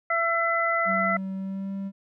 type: harmonic tone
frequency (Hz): 671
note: E5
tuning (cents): +31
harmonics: 1 / 2 / 3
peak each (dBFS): -27 / -25 / -26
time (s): 0.1-1.17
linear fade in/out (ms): 5
type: tone with pitch glide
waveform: triangle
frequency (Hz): 191.4 to 195.65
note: G3 to G3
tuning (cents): -41 to -3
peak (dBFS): -27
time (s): 0.85-1.92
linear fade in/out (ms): 50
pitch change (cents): +38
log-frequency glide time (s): 1.35-1.73
effects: none